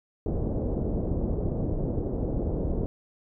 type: low-pass noise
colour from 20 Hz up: pink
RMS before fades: -28 dBFS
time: 0.26-2.86 s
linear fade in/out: 0 ms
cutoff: 540 Hz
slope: 24 dB/octave
effects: none